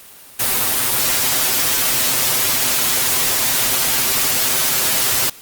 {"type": "noise with comb filter", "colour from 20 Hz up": "white", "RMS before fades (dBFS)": -17, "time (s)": [0.39, 5.3], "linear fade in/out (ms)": 10, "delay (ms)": 7.8, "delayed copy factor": 0.85, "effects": ["white hiss -41 dBFS RMS until 5.41 s", "Opus 32 kbps"]}